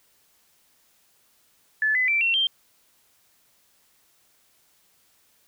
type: tone with pitch steps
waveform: sine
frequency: 1733 / 2014 / 2340 / 2719 / 3160 Hz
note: A6 / B6 / D7 / F7 / G7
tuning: -27 / +33 / -7 / -47 / +13 cents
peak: -19 dBFS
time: 1.82-2.47 s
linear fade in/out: 2 ms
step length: 130 ms
effects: white hiss -63 dBFS RMS until 5.47 s